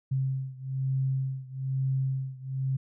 sine beating tone pair, 132.7 / 133.8 Hz, C3 / C3, +25 / +39 cents, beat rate 1.1 Hz, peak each -29 / -31 dBFS, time 0.11-2.77 s, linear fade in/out 10 ms, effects none

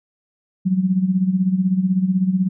sine tone with tremolo, 186.6 Hz, F#3, 15 cents sharp, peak -12 dBFS, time 0.65-2.49 s, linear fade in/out 20 ms, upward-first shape sine, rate 16 Hz, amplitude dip 70%, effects none

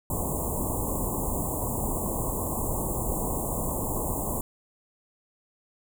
pink band-stop noise, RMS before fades -29 dBFS, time 0.1-4.41 s, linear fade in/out 2 ms, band 1100 to 7100 Hz, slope 96 dB/octave, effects none

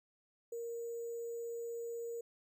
sine tone with sample-and-hold, 466.2 Hz, A#4, in tune, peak -39 dBFS, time 0.52-2.21 s, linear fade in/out 5 ms, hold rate 7350 Hz, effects none

